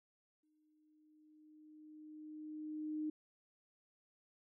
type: tone with exponential growth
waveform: sine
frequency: 306.9 Hz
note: D#4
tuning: 24 cents flat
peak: -36 dBFS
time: 0.43-3.1 s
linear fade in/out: 5 ms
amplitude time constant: 580 ms
effects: none